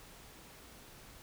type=silence; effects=pink hiss -55 dBFS RMS until 1.22 s